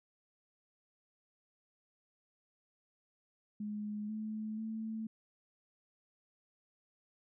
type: tone with pitch steps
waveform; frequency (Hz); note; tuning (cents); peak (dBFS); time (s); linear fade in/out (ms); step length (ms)
sine; 209.6 / 216.3 / 221; G#3 / A3 / A3; +16 / -29 / +8; -37; 3.6-5.07; 5; 490
effects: none